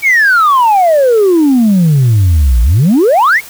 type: exponential two-way sweep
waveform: sine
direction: down then up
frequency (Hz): 2300 to 55 to 2300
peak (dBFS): -3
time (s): 0.02-3.41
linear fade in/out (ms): 50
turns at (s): 2.62
effects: tanh soft clip ceiling -3 dBFS + white hiss -32 dBFS RMS until 3.49 s